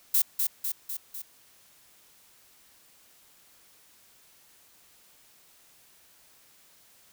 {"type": "noise with echo", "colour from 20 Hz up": "violet", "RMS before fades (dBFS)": -22, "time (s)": [0.14, 0.22], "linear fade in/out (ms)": 5, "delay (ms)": 250, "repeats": 4, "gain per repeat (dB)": -4, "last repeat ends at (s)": 1.22, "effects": ["white hiss -59 dBFS RMS until 7.12 s"]}